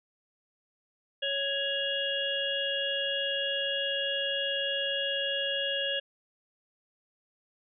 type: harmonic tone with a mistuned harmonic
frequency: 554.4 Hz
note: C#5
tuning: in tune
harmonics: 1 / 3 / 5 / 6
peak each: -34 / -35 / -32 / -34 dBFS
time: 1.22-6 s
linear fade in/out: 10 ms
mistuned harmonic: 5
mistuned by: +41 cents
effects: none